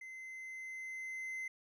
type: tone with level ramp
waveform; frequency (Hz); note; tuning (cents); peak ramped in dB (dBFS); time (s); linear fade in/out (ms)
triangle; 2060; C7; -28; -45 to -37; 0.01-1.48; 5
effects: none